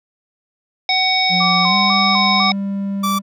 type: harmonic tone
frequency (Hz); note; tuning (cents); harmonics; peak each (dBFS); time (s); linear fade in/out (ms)
750; F#5; +23; 1 / 3 / 5 / 7; -19 / -18 / -19 / -20; 0.89-2.52; 2
type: tone with pitch glide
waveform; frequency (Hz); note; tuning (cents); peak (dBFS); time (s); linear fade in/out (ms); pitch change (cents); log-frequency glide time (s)
triangle; 179.4 to 197.91; F3 to G3; +47 to +17; -17; 1.29-3.22; 50; +170; 1.68-1.75
type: tone with vibrato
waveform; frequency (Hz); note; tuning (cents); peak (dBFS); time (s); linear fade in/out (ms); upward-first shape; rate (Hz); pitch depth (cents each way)
sine; 1100; C#6; -14; -18; 1.4-2.51; 10; square; 2; 94
type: tone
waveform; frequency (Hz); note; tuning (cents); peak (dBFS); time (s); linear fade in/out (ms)
45% pulse; 1163; D6; -17; -17; 3.03-3.19; 10
effects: none